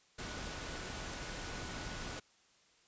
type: tone in noise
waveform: sine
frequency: 1474 Hz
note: F#6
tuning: 7 cents flat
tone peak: -53 dBFS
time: 0.18-2.2 s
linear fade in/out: 10 ms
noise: pink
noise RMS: -43 dBFS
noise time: 0.18-2.2 s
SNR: -13 dB
effects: white hiss -68 dBFS RMS until 2.87 s + resampled to 16000 Hz